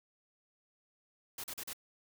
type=noise bursts; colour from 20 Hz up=white; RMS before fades=-42 dBFS; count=4; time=1.38-1.733 s; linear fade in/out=5 ms; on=59 ms; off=39 ms; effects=none